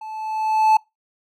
triangle tone with level ramp, 871 Hz, A5, 18 cents flat, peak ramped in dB -30 to -8 dBFS, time 0.01-0.77 s, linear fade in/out 5 ms, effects noise-tail reverb RT60 0.2 s tail -24 dB re dry

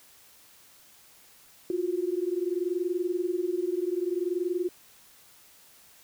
sine tone pair together, 346 / 366.6 Hz, F4 / F#4, -16 / -16 cents, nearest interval minor second, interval 100 cents, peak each -29 / -29 dBFS, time 1.7-4.69 s, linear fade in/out 2 ms, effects white hiss -56 dBFS RMS until 6.03 s

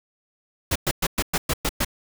pink noise bursts, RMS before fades -22 dBFS, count 8, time 0.71-1.848 s, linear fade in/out 5 ms, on 46 ms, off 110 ms, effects none

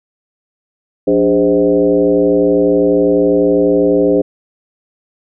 sine tone with frequency modulation, 404.1 Hz, G#4, 47 cents flat, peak -8 dBFS, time 1.07-4.22 s, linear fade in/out 10 ms, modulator 112 Hz, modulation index 1.4, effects none

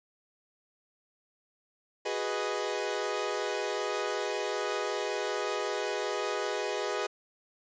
sawtooth chord, G# minor seventh, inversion third, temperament equal, 370 / 415.3 / 493.9 / 622.3 Hz, F#4 / G#4 / B4 / D#5, 0 / 0 / 0 / 0 cents, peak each -34 / -30 / -32 / -33 dBFS, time 2.05-7.07 s, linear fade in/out 10 ms, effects resampled to 16000 Hz

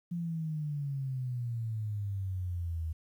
sine exponential sweep, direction down, 174.61 to 79 Hz, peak -32 dBFS, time 0.11-2.93 s, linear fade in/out 10 ms, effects 11-bit

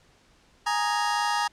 sawtooth chord, Ab suspended second, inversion none, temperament just, 830.6 / 934.4 / 1245.9 Hz, Ab5 / Bb5 / Eb6, 0 / +4 / +2 cents, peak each -23 / -23 / -26 dBFS, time 0.66-1.48 s, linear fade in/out 10 ms, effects pink hiss -60 dBFS RMS until 1.52 s + low-pass 7000 Hz 12 dB/octave

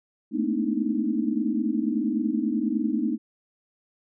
sine tone cluster, 216.6 / 226.8 / 250.4 / 295.5 / 317.1 Hz, A3 / A#3 / B3 / D4 / D#4, -27 / -47 / +24 / +11 / +33 cents, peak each -29 dBFS, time 0.31-3.18 s, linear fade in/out 50 ms, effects none

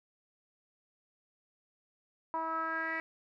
10% pulse tone with low-pass filter sweep, 323.9 Hz, E4, 30 cents flat, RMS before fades -35 dBFS, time 2.34-3 s, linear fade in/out 0 ms, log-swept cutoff 1000 to 2100 Hz, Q 5.5, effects none

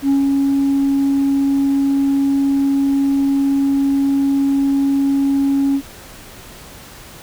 sine tone with ADSR envelope, 276.3 Hz, C#4, 6 cents flat, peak -8 dBFS, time 0.02-5.82 s, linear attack 75 ms, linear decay 130 ms, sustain -3 dB, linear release 71 ms, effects tanh soft clip ceiling -10 dBFS + pink hiss -38 dBFS RMS until 7.22 s

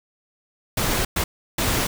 pink noise bursts at uneven times, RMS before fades -22 dBFS, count 3, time 0.77-1.05 / 1.16-1.24 / 1.58-1.87 s, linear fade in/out 5 ms, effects none

